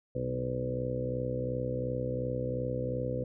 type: harmonic tone with a mistuned harmonic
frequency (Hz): 62.8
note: B1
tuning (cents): +30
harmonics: 1 / 2 / 3 / 4 / 5 / 6 / 7 / 8 / 9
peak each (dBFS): -44 / -35 / -45 / -40 / -43 / -46 / -43 / -34 / -44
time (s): 0.15-3.24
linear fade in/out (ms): 5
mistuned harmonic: 3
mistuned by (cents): +25
effects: none